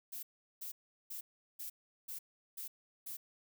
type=noise bursts; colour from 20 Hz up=violet; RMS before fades=-44 dBFS; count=7; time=0.12-3.17 s; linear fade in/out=10 ms; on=110 ms; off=380 ms; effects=none